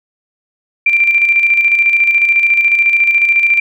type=tone with tremolo; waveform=sine; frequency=2363 Hz; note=D7; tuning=10 cents sharp; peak=-6 dBFS; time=0.86-3.6 s; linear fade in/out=5 ms; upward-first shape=square; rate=14 Hz; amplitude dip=45%; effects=none